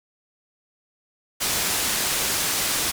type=low-pass noise; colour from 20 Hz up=white; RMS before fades=-24 dBFS; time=1.4-2.92 s; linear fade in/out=20 ms; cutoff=11000 Hz; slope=12 dB/octave; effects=none